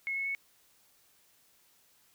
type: tone with pitch steps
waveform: sine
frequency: 2178 / 2193 / 2208 Hz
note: C#7 / C#7 / C#7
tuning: -31 / -19 / -7 cents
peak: -31 dBFS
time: 0.07-0.349 s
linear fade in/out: 0 ms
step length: 93 ms
effects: white hiss -66 dBFS RMS until 2.14 s